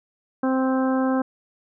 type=harmonic tone; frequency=261.6 Hz; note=C4; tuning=in tune; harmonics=1 / 2 / 3 / 4 / 5 / 6; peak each=-20 / -26 / -30 / -32 / -34 / -36 dBFS; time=0.43-1.22 s; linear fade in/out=5 ms; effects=none